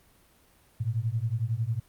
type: beating tone pair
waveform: sine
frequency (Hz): 108.3 / 119.3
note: A2 / A#2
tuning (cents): -27 / +41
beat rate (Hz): 11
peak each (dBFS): -29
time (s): 0.8-1.8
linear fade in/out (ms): 10
effects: pink hiss -61 dBFS RMS until 1.88 s + Opus 32 kbps